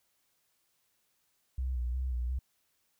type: tone with vibrato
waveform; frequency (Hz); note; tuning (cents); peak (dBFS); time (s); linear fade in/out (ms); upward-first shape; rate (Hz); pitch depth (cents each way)
sine; 62.4; B1; +19; -30; 1.58-2.39; 5; square; 2.8; 50
effects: white hiss -75 dBFS RMS until 2.99 s